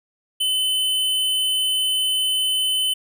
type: tone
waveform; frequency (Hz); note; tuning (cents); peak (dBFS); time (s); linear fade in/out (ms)
square; 3035; F#7; +43; -19; 0.4-2.94; 10
effects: none